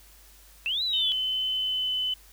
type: linear two-way sweep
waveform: sine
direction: up then down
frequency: 2586 to 4050 to 3309 Hz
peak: -25 dBFS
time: 0.66-1.12 s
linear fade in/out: 0 ms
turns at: 0.83 s
type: tone with pitch glide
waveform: sine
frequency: 3041 to 3020 Hz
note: F#7 to F#7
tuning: +47 to +35 cents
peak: -25 dBFS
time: 0.93-2.14 s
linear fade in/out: 5 ms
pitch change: -12 cents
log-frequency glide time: 1.49-1.94 s
effects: added 50 Hz sine -54 dBFS peak until 2.32 s + white hiss -55 dBFS RMS until 2.32 s